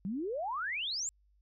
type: exponential sweep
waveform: sine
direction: up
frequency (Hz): 180 to 7660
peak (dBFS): -33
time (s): 0.05-1.09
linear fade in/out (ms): 0
effects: added 50 Hz sine -65 dBFS peak until 1.41 s